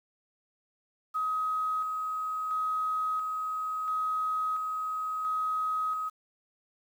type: tone with tremolo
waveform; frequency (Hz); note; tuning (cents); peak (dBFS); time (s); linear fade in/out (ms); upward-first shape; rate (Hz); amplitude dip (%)
sine; 1265; D#6; +28; -27; 1.14-6.1; 20; square; 0.73; 30
effects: 9-bit